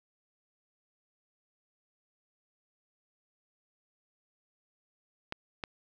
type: clicks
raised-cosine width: 0.3 ms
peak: -19 dBFS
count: 2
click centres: 5.324 / 5.638 s
effects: none